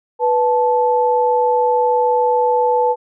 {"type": "tone pair together", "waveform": "sine", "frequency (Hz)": [492, 873.1], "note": ["B4", "A5"], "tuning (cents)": [-7, -14], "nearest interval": "minor seventh", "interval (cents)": 993, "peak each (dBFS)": [-15, -15], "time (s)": [0.19, 2.96], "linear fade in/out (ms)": 50, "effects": []}